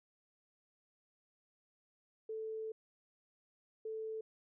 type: tone bursts at uneven times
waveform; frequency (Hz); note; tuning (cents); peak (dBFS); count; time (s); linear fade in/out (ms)
sine; 440; A4; 0; -39; 2; 2.29-2.72 / 3.85-4.21; 5
effects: none